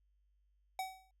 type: tone with exponential decay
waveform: square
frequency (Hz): 757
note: F#5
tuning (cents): +39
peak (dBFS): -35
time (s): 0.79-1.11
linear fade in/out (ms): 2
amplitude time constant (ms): 69
effects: added 50 Hz sine -70 dBFS peak until 1.2 s